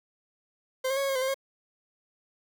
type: tone with pitch steps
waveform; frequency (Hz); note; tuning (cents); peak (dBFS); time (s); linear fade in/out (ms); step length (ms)
40% pulse; 520 / 537 / 553 / 549 / 540 / 513 / 528 / 542; C5 / C5 / C#5 / C#5 / C#5 / C5 / C5 / C#5; -11 / +45 / -4 / -17 / -45 / -34 / +16 / -39; -25; 0.84-1.344; 10; 63
effects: 9-bit